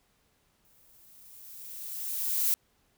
violet noise with exponential growth, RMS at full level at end -25 dBFS, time 0.65-2.54 s, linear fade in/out 0 ms, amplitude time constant 410 ms, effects pink hiss -70 dBFS RMS until 2.97 s

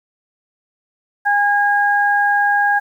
sine tone pair together, 816 / 1633.1 Hz, G#5 / G#6, -31 / -30 cents, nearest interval octave, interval 1201 cents, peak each -15 dBFS, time 1.25-2.8 s, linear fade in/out 20 ms, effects 8-bit

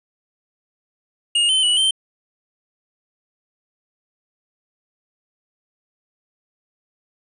square tone with pitch steps, 2850 / 3070 / 2945 / 3118 Hz, F7 / G7 / F#7 / G7, +34 / -37 / -9 / -10 cents, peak -15 dBFS, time 1.35-1.91 s, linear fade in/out 5 ms, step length 140 ms, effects resampled to 24000 Hz

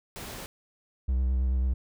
pink noise, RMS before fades -40 dBFS, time 0.16-0.46 s, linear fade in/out 0 ms
triangle tone with vibrato, 64 Hz, C2, 38 cents flat, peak -21 dBFS, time 1.08-1.74 s, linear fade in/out 10 ms, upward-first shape sine, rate 9.2 Hz, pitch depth 38 cents each way
effects none

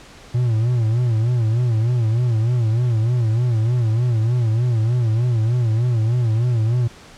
triangle tone with vibrato, 116.54 Hz, A#2, in tune, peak -13 dBFS, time 0.34-6.88 s, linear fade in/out 10 ms, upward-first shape sine, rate 3.3 Hz, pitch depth 120 cents each way, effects pink hiss -43 dBFS RMS until 7.17 s + low-pass 7000 Hz 12 dB/octave

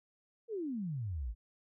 sine exponential sweep, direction down, 479.8 to 49.47 Hz, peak -35 dBFS, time 0.48-1.35 s, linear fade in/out 50 ms, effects none

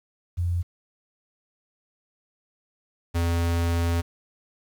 sine / square tone pair in turn, 87.31 / 84.87 Hz, F2 / F2, 0 / -49 cents, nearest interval unison, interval 49 cents, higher first, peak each -22 dBFS, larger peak neither, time 0.37-0.63 / 3.14-4.02 s, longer second, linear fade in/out 20 ms, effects 9-bit

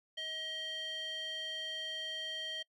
square tone with band-pass filter, 633 Hz, D#5, 30 cents sharp, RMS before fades -40 dBFS, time 0.17-2.63 s, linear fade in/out 10 ms, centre 2900 Hz, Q 9.3, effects noise-tail reverb RT60 0.1 s tail -24 dB re dry

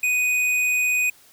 sine tone with hard clipping, 2489 Hz, D#7, in tune, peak -20 dBFS, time 0.03-1.1 s, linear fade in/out 5 ms, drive 10 dB, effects white hiss -53 dBFS RMS until 1.32 s

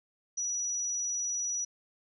sine tone, 5860 Hz, F#8, 18 cents flat, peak -30 dBFS, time 0.37-1.65 s, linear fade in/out 10 ms, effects none

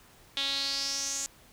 sawtooth tone with band-pass filter sweep, 276 Hz, C#4, 7 cents flat, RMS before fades -32 dBFS, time 0.37-1.26 s, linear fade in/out 0 ms, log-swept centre 3500 to 7100 Hz, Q 5.5, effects pink hiss -57 dBFS RMS until 1.52 s

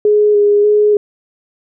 sine tone with vibrato, 415.3 Hz, G#4, in tune, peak -7 dBFS, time 0.05-0.97 s, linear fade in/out 2 ms, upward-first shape square, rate 1.7 Hz, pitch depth 16 cents each way, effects none

